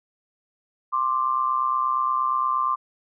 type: tone pair together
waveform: sine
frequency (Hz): 1049.5 / 1178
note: C6 / D6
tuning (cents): +5 / +5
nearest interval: major second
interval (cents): 200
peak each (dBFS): -23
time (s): 0.92-2.76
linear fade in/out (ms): 20
effects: none